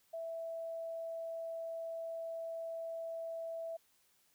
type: tone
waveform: sine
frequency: 659.3 Hz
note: E5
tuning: in tune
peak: -39 dBFS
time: 0.13-3.77 s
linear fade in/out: 10 ms
effects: white hiss -72 dBFS RMS until 4.34 s